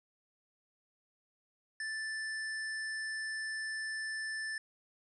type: tone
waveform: square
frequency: 1760 Hz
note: A6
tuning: in tune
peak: -37 dBFS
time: 1.8-4.58 s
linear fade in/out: 2 ms
effects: resampled to 24000 Hz